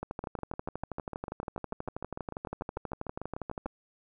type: two click trains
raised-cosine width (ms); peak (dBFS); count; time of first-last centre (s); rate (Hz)
1; -21 / -23; 46 / 24; 0.03-3.659 / 0.24-3.663; 12.4 / 6.72
effects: none